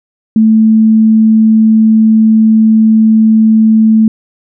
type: tone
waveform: sine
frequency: 220 Hz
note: A3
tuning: in tune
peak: -3 dBFS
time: 0.36-4.08 s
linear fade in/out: 2 ms
effects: none